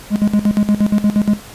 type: tone with tremolo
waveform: triangle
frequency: 207.7 Hz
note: G#3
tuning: in tune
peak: -7 dBFS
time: 0.1-1.4 s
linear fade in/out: 50 ms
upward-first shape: square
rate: 8.5 Hz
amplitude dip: 80%
effects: pink hiss -37 dBFS RMS until 1.54 s + resampled to 32000 Hz